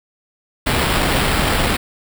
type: noise with sample-and-hold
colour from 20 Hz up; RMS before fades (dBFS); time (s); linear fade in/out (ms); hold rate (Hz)
pink; -17; 0.66-1.77; 10; 6300
effects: none